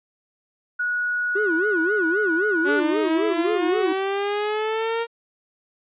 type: tone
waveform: sine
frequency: 1460 Hz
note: F#6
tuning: 24 cents flat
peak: -21 dBFS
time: 0.79-2.8 s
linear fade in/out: 10 ms
type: tone with vibrato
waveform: triangle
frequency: 371.3 Hz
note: F#4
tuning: 6 cents sharp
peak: -19 dBFS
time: 1.35-3.93 s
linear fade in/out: 10 ms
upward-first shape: sine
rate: 3.8 Hz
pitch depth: 260 cents each way
type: linear sweep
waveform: sawtooth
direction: up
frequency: 283.6 to 466.4 Hz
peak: -18 dBFS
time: 2.64-5.07 s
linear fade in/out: 50 ms
type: noise with exponential growth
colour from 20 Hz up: blue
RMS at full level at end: -36 dBFS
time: 3.97-4.38 s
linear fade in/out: 0 ms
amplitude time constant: 89 ms
effects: resampled to 8000 Hz